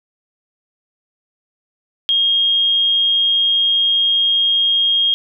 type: tone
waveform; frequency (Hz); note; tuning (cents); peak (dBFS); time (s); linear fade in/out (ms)
sine; 3245; G#7; -41; -12; 2.09-5.14; 0
effects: none